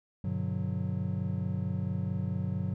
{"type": "chord", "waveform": "triangle", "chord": "G major seventh", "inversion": "none", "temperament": "just", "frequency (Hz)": [98, 122.5, 147, 183.75], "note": ["G2", "B2", "D3", "F#3"], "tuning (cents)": [0, -14, 2, -12], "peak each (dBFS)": [-32, -35, -35, -32], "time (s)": [0.24, 2.74], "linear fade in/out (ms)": 5, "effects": []}